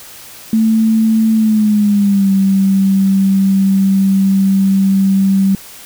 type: tone with pitch glide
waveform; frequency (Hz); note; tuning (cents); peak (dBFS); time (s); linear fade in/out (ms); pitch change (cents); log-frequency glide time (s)
sine; 221.5 to 193.94; A3 to G3; +12 to -18; -8; 0.53-5.55; 2; -230; 1.34-2.32
effects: white hiss -35 dBFS RMS until 5.85 s